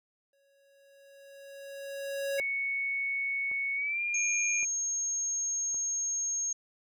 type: tone with exponential growth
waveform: square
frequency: 554.4 Hz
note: C#5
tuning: in tune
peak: -29 dBFS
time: 0.33-2.4 s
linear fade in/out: 2 ms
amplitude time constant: 450 ms
type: tone with pitch glide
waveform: sine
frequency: 2217 to 2404 Hz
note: C#7 to D7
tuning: 0 to +40 cents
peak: -29 dBFS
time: 2.38-4.65 s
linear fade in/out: 10 ms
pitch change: +140 cents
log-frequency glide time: 3.75-4.02 s
type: click train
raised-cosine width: 1 ms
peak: -37 dBFS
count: 4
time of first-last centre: 2.4-5.744 s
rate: 0.897 Hz
type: tone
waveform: sine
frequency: 6500 Hz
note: G#8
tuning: 38 cents flat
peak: -29 dBFS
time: 4.14-6.53 s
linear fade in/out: 5 ms
effects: none